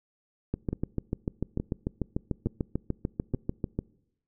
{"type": "two click trains", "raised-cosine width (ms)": 3, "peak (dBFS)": [-15, -17], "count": [23, 4], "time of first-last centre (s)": [[0.54, 3.79], [0.73, 3.339]], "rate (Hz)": [6.77, 1.15], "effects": ["noise-tail reverb RT60 0.8 s tail -24 dB re dry"]}